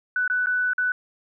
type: tone with dropouts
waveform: sine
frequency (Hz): 1491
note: F#6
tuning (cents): +13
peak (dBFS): -20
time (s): 0.16-0.92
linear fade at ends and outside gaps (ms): 2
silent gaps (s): 0.278-0.299 / 0.46-0.469 / 0.734-0.781
effects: none